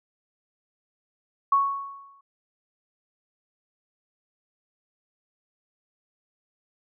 sine tone with exponential decay, 1108.7 Hz, C#6, in tune, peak -15 dBFS, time 1.52-2.21 s, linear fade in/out 5 ms, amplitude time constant 150 ms, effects none

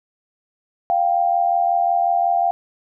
sine tone pair together, 698.5 / 784 Hz, F5 / G5, 0 / 0 cents, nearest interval major second, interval 200 cents, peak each -17 / -19 dBFS, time 0.9-2.51 s, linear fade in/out 0 ms, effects none

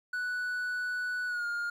triangle tone with pitch glide, 1481 to 1415.8 Hz, F#6 to F6, +1 to +23 cents, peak -29 dBFS, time 0.13-1.7 s, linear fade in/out 5 ms, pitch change -78 cents, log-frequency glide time 1.27-1.46 s, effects 11-bit

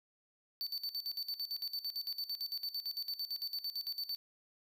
square tone with tremolo, 4537 Hz, C#8, 39 cents sharp, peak -36 dBFS, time 0.61-4.16 s, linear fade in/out 0 ms, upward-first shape square, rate 8.9 Hz, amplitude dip 80%, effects none

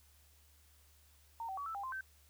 sine tone with pitch steps, 917 / 768 / 1135 / 1320 / 799 / 1045 / 1548 Hz, A#5 / G5 / C#6 / E6 / G5 / C6 / G6, -29 / -36 / +41 / +2 / +33 / -2 / -22 cents, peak -39 dBFS, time 1.4-2.009 s, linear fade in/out 2 ms, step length 87 ms, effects added 73 Hz sine -65 dBFS peak until 2.29 s + white hiss -68 dBFS RMS until 2.29 s

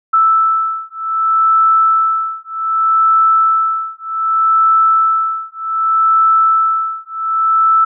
sine beating tone pair, 1318 / 1318.65 Hz, E6 / E6, -1 / 0 cents, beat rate 0.65 Hz, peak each -13 dBFS, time 0.13-7.85 s, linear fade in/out 10 ms, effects none

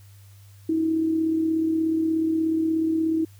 sine tone with amplitude modulation, 321.5 Hz, E4, 43 cents flat, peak -18 dBFS, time 0.69-3.25 s, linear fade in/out 5 ms, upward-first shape sine, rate 36.7 Hz, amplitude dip 40%, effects added 99 Hz sine -46 dBFS peak until 3.39 s + white hiss -58 dBFS RMS until 3.39 s

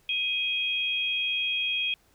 sine tone pair together, 2503 / 3261 Hz, D#7 / G#7, +10 / -32 cents, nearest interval perfect fourth, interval 458 cents, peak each -28 dBFS, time 0.09-1.94 s, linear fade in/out 2 ms, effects pink hiss -64 dBFS RMS until 2.14 s

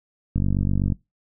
click train, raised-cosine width 5 ms, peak -10 dBFS, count 28, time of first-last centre 0.36-0.922 s, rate 48 Hz, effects noise-tail reverb RT60 0.2 s tail -22 dB re dry

